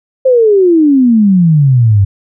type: exponential sweep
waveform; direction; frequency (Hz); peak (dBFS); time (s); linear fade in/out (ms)
sine; down; 534 to 95.2; -4; 0.25-2.05; 10
effects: none